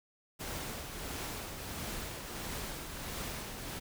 pink noise with tremolo, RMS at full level -39 dBFS, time 0.39-3.8 s, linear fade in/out 20 ms, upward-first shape triangle, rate 1.5 Hz, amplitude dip 45%, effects none

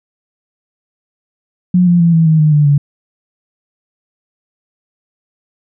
sine tone with pitch steps, 180 / 174.27 / 168.72 / 163.35 / 158.15 / 153.12 / 148.25 / 143.53 Hz, F#3 / F3 / E3 / E3 / D#3 / D#3 / D3 / D3, -47 / -3 / +41 / -15 / +29 / -27 / +17 / -39 cents, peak -6 dBFS, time 1.74-2.78 s, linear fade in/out 5 ms, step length 130 ms, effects none

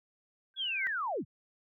sine tone with exponential growth, 1562 Hz, G6, 7 cents flat, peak -29 dBFS, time 0.54-0.87 s, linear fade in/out 0 ms, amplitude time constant 70 ms
sine linear sweep, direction down, 3435 to 78.1 Hz, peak -31 dBFS, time 0.56-1.25 s, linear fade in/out 50 ms
effects none

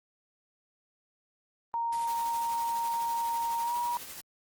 sine tone with pitch glide, 930 to 956.7 Hz, A#5 to A#5, -4 to +45 cents, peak -28 dBFS, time 1.74-3.97 s, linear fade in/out 0 ms, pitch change +49 cents, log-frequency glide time 3.62-3.74 s
white noise with tremolo, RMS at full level -42 dBFS, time 1.92-4.21 s, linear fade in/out 5 ms, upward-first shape sine, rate 12 Hz, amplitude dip 40%
effects Opus 24 kbps

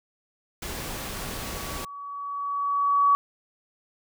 pink noise, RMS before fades -34 dBFS, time 0.62-1.85 s, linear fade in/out 5 ms
sine tone with exponential growth, 1134 Hz, C#6, 39 cents sharp, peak -15 dBFS, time 0.85-3.15 s, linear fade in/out 0 ms, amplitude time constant 500 ms
effects none

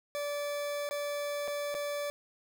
40% pulse tone with dropouts, 580 Hz, D5, 22 cents flat, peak -32 dBFS, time 0.15-2.1 s, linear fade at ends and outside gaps 0 ms, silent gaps 0.89-0.91 / 1.477-1.481 / 1.743-1.749 s, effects none

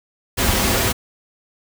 pink noise with comb filter, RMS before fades -18 dBFS, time 0.37-0.93 s, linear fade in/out 20 ms, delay 6.7 ms, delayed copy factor -0.55, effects none

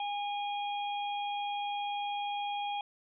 harmonic tone, 817 Hz, G#5, 29 cents flat, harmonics 1 / 3 / 4, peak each -33 / -44 / -42 dBFS, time 0-2.81 s, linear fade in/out 2 ms, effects none

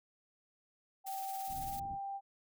sine tone with pitch glide, 776 to 790 Hz, G5 to G5, -18 to +13 cents, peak -38 dBFS, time 1.04-2.21 s, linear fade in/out 50 ms, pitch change +31 cents, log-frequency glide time 1.61-1.75 s
blue noise with tremolo, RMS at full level -46 dBFS, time 1.06-1.8 s, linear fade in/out 10 ms, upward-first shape sine, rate 18 Hz, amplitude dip 40%
pink low-pass noise, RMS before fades -49 dBFS, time 1.47-1.99 s, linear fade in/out 50 ms, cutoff 270 Hz, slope 24 dB/octave
effects none

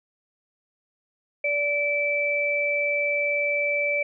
sine tone pair together, 580.2 / 2321 Hz, D5 / D7, -21 / -21 cents, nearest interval 2 octaves, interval 2400 cents, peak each -26 / -23 dBFS, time 1.44-4.03 s, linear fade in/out 5 ms, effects none

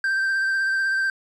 triangle tone with vibrato, 1568 Hz, G6, in tune, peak -18 dBFS, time 0.04-1.1 s, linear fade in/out 2 ms, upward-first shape sine, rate 16 Hz, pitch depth 20 cents each way, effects resampled to 24000 Hz

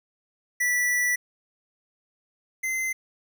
square tone pair in turn, 1962 / 2066 Hz, B6 / C7, -12 / -22 cents, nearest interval minor second, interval 90 cents, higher second, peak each -22 / -26 dBFS, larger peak first, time 0.6-1.16 / 2.63-2.93 s, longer first, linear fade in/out 10 ms, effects 10-bit

